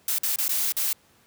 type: noise with dropouts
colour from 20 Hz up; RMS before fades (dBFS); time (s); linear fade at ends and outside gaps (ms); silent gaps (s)
blue; -25; 0.08-0.93; 2; 0.184-0.233 / 0.36-0.385 / 0.481-0.492 / 0.722-0.767
effects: pink hiss -60 dBFS RMS until 1.26 s + high-pass 80 Hz 12 dB/octave